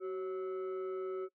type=tone with frequency modulation; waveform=sine; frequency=377 Hz; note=F#4; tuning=32 cents sharp; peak=-34 dBFS; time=0-1.29 s; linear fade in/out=50 ms; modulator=924 Hz; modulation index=0.45; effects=noise-tail reverb RT60 0.1 s tail -21 dB re dry + tanh soft clip ceiling -33 dBFS